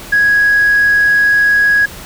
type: tone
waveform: sine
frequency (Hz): 1661.2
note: G#6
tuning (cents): 0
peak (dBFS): -6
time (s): 0.12-1.86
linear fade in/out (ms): 10
effects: tanh soft clip ceiling -4 dBFS + pink hiss -31 dBFS RMS until 2.05 s